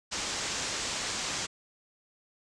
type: low-pass noise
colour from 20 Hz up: white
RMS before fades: -34 dBFS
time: 0.11-1.47 s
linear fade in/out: 20 ms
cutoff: 7800 Hz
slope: 48 dB/octave
effects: none